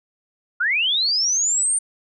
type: linear sweep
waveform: sine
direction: up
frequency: 1357 to 9060 Hz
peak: -17 dBFS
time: 0.6-1.79 s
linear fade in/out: 10 ms
effects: none

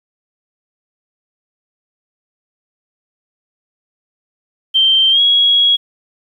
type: tone with pitch glide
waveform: sine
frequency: 3136 to 3319 Hz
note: G7 to G#7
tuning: 0 to -2 cents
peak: -8 dBFS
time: 4.74-5.77 s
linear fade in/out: 20 ms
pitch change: +98 cents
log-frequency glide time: 5.11-5.2 s
effects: 8-bit

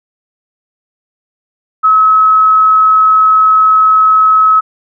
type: tone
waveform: sine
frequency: 1286 Hz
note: E6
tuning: 43 cents flat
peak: -4 dBFS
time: 1.83-4.61 s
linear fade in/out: 20 ms
effects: none

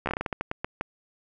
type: slowing click train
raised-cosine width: 0.5 ms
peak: -13 dBFS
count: 13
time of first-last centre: 0.06-0.811 s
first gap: 13 ms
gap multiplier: 1.26
effects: none

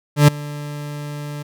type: tone with ADSR envelope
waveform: 40% pulse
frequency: 146.83 Hz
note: D3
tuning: in tune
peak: -4 dBFS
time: 0.16-1.43 s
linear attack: 120 ms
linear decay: 7 ms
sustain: -22 dB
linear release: 11 ms
effects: none

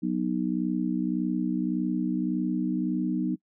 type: chord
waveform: sine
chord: B major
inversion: second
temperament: just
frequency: 185.21 / 246.9 / 308.7 Hz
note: F#3 / B3 / D#4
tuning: +2 / 0 / -14 cents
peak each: -29 dBFS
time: 0.02-3.36 s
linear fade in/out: 20 ms
effects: noise-tail reverb RT60 0.1 s tail -25 dB re dry

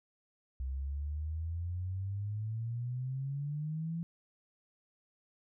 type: exponential sweep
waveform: sine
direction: up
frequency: 64.3 to 169.7 Hz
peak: -34 dBFS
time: 0.6-4.03 s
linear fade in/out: 0 ms
effects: none

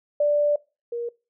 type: tone pair in turn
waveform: sine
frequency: 587.3 / 472.4 Hz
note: D5 / A#4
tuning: 0 / +23 cents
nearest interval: major third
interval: 377 cents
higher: first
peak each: -17 / -26 dBFS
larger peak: first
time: 0.2-0.56 / 0.92-1.09 s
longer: first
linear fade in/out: 5 ms
effects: noise-tail reverb RT60 0.3 s tail -23 dB re dry

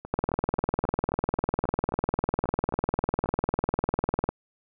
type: two click trains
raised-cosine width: 1 ms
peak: -10 / -23 dBFS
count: 84 / 13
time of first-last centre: 0.14-4.29 / 0.05-3.259 s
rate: 20 / 3.74 Hz
effects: none

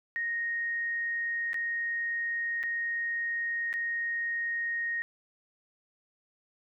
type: tone with dropouts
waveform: sine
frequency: 1864.7 Hz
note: A#6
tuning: in tune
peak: -29 dBFS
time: 0.16-5.02 s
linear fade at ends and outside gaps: 0 ms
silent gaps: 1.532-1.543 / 2.63-2.636 / 3.729-3.739 s
effects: none

